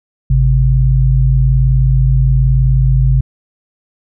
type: tone pair together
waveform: sine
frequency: 52.68 / 131.6 Hz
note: G#1 / C3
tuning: +25 / +10 cents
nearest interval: octave + major third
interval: 1585 cents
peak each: -10 dBFS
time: 0.3-3.21 s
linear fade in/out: 5 ms
effects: none